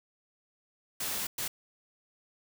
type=noise bursts at uneven times; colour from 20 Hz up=white; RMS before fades=-34 dBFS; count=2; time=1-1.27 / 1.38-1.48 s; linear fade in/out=5 ms; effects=none